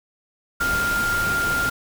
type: tone in noise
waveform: sine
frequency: 1400 Hz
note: F6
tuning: 4 cents sharp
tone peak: -20 dBFS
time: 0.6-1.7 s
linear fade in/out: 10 ms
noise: pink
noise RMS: -28 dBFS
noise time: 0.6-1.7 s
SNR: +5 dB
effects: none